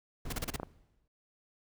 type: noise with exponential decay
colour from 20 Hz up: brown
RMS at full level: -37 dBFS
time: 0.25-1.08 s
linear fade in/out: 5 ms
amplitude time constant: 180 ms
type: noise bursts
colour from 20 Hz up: pink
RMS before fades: -35 dBFS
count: 5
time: 0.3-0.563 s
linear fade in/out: 5 ms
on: 27 ms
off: 32 ms
type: clicks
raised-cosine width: 1 ms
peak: -23 dBFS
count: 2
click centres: 0.599 / 0.632 s
effects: none